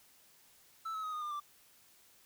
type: tone with pitch steps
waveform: triangle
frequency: 1318.5 / 1288.4 / 1259 / 1230.2 / 1202.1 / 1174.6 Hz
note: E6 / E6 / D#6 / D#6 / D6 / D6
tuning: 0 / -40 / +20 / -20 / +40 / 0 cents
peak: -35 dBFS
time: 0.85-1.402 s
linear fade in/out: 10 ms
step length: 92 ms
effects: white hiss -64 dBFS RMS until 2.25 s